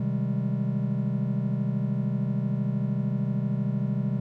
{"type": "chord", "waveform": "triangle", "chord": "Ab major seventh", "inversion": "first", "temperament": "just", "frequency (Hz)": [129.78, 155.74, 194.67, 207.7], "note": ["C3", "Eb3", "G3", "Ab3"], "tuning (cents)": [-14, 2, -12, 0], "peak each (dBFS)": [-26, -30, -27, -31], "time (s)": [0, 4.2], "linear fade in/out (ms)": 5, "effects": []}